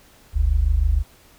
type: tone pair together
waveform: sine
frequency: 46.03 / 72.4 Hz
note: F#1 / D2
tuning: -8 / -24 cents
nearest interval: minor sixth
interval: 784 cents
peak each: -18 dBFS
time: 0.33-1.04 s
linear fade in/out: 50 ms
effects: pink hiss -52 dBFS RMS until 1.38 s